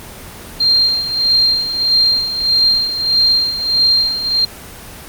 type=tone with tremolo; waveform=sine; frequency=4186 Hz; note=C8; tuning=in tune; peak=-8 dBFS; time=0.6-4.45 s; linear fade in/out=5 ms; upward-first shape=sine; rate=1.6 Hz; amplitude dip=65%; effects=pink hiss -33 dBFS RMS until 5.08 s + Opus 24 kbps